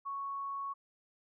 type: tone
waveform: sine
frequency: 1108.7 Hz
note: C#6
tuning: in tune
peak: -36 dBFS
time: 0.05-0.74 s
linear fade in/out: 20 ms
effects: none